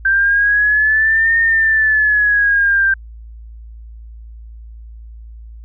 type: exponential two-way sweep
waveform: sine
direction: up then down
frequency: 1568 to 1834 to 1568 Hz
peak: -10 dBFS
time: 0.05-2.94 s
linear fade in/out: 5 ms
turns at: 1.38 s
effects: added 56 Hz sine -32 dBFS peak until 5.64 s